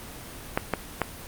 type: clicks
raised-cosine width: 0.5 ms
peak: -7 dBFS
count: 3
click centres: 0.575 / 0.737 / 1.017 s
effects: pink hiss -41 dBFS RMS until 1.27 s + Opus 24 kbps